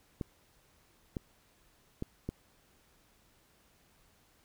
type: clicks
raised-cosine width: 3 ms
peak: -22 dBFS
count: 4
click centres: 0.212 / 1.168 / 2.024 / 2.29 s
effects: pink hiss -67 dBFS RMS until 4.44 s